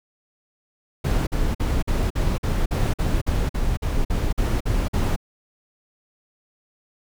brown noise bursts, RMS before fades -21 dBFS, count 15, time 1.04-5.162 s, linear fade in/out 10 ms, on 230 ms, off 48 ms, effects none

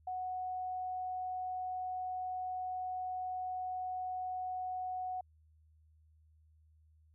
sine tone, 738 Hz, F#5, 5 cents flat, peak -36 dBFS, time 0.07-5.21 s, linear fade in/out 5 ms, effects added 78 Hz sine -63 dBFS peak until 7.14 s

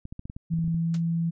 clicks, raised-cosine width 5 ms, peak -25 dBFS, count 11, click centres 0.054 / 0.125 / 0.194 / 0.255 / 0.299 / 0.365 / 0.537 / 0.588 / 0.643 / 0.679 / 0.745 s
sine tone with pitch glide, 165.1 to 166.92 Hz, E3 to E3, +3 to +22 cents, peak -23 dBFS, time 0.5-1.31 s, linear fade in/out 20 ms, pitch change +19 cents, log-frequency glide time 0.65-1 s
white noise with exponential decay, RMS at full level -35 dBFS, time 0.94-1.02 s, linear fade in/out 2 ms, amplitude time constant 16 ms
effects resampled to 16000 Hz

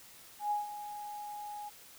sine tone with ADSR envelope, 830.6 Hz, G#5, in tune, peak -28 dBFS, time 0.39-1.7 s, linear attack 120 ms, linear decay 150 ms, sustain -12 dB, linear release 20 ms, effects white hiss -55 dBFS RMS until 1.98 s

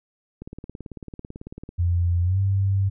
click train, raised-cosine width 3 ms, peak -23 dBFS, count 24, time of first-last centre 0.42-1.691 s, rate 18.1 Hz
sine tone with pitch glide, 87 to 97.65 Hz, F2 to G2, -6 to -6 cents, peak -18 dBFS, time 1.78-2.9 s, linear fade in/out 20 ms, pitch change +200 cents, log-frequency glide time 2.22-2.39 s
effects none

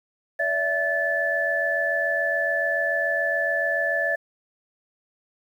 sine tone cluster, 576 / 663 / 1740 Hz, D5 / E5 / A6, -34 / +10 / -20 cents, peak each -28 / -27 / -23 dBFS, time 0.39-4.16 s, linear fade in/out 10 ms, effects 9-bit

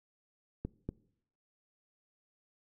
clicks, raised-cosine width 3 ms, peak -23 dBFS, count 2, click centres 0.65 / 0.89 s, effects noise-tail reverb RT60 0.7 s tail -22 dB re dry

